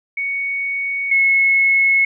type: tone pair in turn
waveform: sine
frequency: 2228 / 2185 Hz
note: C#7 / C#7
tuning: +8 / -26 cents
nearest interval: unison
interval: 34 cents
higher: first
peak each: -19 / -11 dBFS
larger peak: second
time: 0.17-1.11 / 1.11-2.05 s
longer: neither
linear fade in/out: 5 ms
effects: none